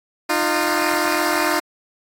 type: tone pair together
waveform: 10% pulse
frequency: 306 / 349.2 Hz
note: D#4 / F4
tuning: -29 / 0 cents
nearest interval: major second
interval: 229 cents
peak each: -12 dBFS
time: 0.29-1.6 s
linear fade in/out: 10 ms
effects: AAC 64 kbps